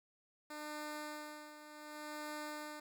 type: tone with tremolo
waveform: 10% pulse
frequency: 301 Hz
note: D4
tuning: 43 cents sharp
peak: -34 dBFS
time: 0.5-2.8 s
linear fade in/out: 5 ms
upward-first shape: sine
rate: 0.67 Hz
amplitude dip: 70%
effects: none